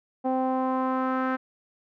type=tone with low-pass filter sweep; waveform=sawtooth; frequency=259.6 Hz; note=C4; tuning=13 cents flat; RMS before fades=-26 dBFS; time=0.24-1.37 s; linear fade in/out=20 ms; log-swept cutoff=740 to 1500 Hz; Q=3.1; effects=none